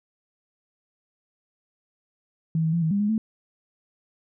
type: tone with pitch steps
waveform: sine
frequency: 161.4 / 160.2 / 169.6 / 159.6 / 201.1 / 207.4 / 220.1 Hz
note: E3 / E3 / E3 / D#3 / G3 / G#3 / A3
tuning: -36 / -49 / +50 / +44 / +44 / -2 / +1 cents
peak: -20 dBFS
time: 2.55-3.18 s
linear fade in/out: 2 ms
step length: 90 ms
effects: none